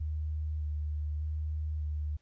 sine tone with vibrato, 76 Hz, D#2, 40 cents flat, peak -31 dBFS, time 0-2.17 s, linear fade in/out 10 ms, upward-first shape square, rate 0.83 Hz, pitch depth 17 cents each way, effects pink hiss -74 dBFS RMS until 2.21 s + resampled to 16000 Hz

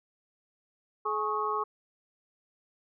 sine tone cluster, 425.1 / 839 / 1098 / 1262 Hz, G#4 / G#5 / C#6 / D#6, +40 / +17 / -17 / +24 cents, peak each -34 / -37 / -30 / -35 dBFS, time 1.05-1.64 s, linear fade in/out 10 ms, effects none

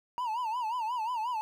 triangle tone with vibrato, 932 Hz, A#5, 1 cent flat, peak -28 dBFS, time 0.18-1.41 s, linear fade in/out 0 ms, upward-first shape sine, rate 5.6 Hz, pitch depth 140 cents each way, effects 11-bit

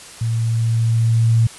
sine tone with level ramp, 114.3 Hz, A#2, 34 cents flat, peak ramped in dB -17 to -10 dBFS, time 0.21-1.47 s, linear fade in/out 5 ms, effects white hiss -38 dBFS RMS until 1.58 s + resampled to 24000 Hz

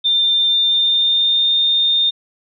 sine tone with pitch glide, 3594 to 3638 Hz, A7 to A#7, +36 to -43 cents, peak -12 dBFS, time 0.04-2.11 s, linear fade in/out 20 ms, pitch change +21 cents, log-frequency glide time 0.44-1.56 s, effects none

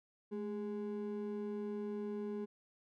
triangle ring-modulated tone, 311.9 Hz, D#4, 4 cents sharp, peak -33 dBFS, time 0.31-2.46 s, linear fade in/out 20 ms, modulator 98.5 Hz, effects none

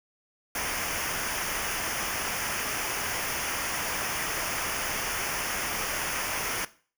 pink noise with comb filter, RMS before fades -31 dBFS, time 0.55-6.65 s, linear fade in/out 2 ms, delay 0.25 ms, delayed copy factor -0.75, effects noise-tail reverb RT60 0.4 s tail -17 dB re dry

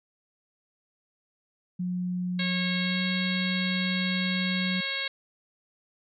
sine tone with pitch glide, 180 to 184.31 Hz, F#3 to F#3, -47 to -6 cents, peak -27 dBFS, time 1.79-4.81 s, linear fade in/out 10 ms, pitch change +41 cents, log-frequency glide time 2.77-3.02 s
harmonic tone, 546 Hz, C#5, 26 cents flat, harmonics 1 / 2 / 3 / 4 / 5 / 6 / 7 / 8, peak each -43 / -45 / -36 / -33 / -39 / -37 / -35 / -39 dBFS, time 2.39-5.08 s, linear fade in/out 5 ms
effects none

